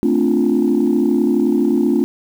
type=chord; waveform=sine; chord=D minor seventh; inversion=second; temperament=equal with one note detuned; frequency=222.8 / 261.6 / 293.7 / 349.2 Hz; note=A3 / C4 / D4 / F4; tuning=+22 / 0 / 0 / 0 cents; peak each=-17 dBFS; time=0.03-2.04 s; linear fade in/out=0 ms; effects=tanh soft clip ceiling -6 dBFS + 7-bit